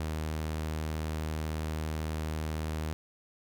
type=tone; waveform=sawtooth; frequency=78.1 Hz; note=D#2; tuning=7 cents sharp; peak=-28 dBFS; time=0-2.93 s; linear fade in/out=0 ms; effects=none